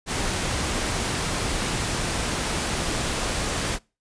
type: noise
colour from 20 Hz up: pink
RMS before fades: -26 dBFS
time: 0.06-3.79 s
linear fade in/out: 50 ms
effects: noise-tail reverb RT60 0.3 s tail -25 dB re dry + resampled to 22050 Hz